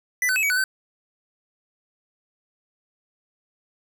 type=tone with pitch steps; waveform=square; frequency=1988 / 1514 / 2585 / 2269 / 1489 / 1537 Hz; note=B6 / F#6 / E7 / C#7 / F#6 / G6; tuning=+11 / +39 / -34 / +40 / +11 / -35 cents; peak=-20 dBFS; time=0.22-0.64 s; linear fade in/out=2 ms; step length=70 ms; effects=none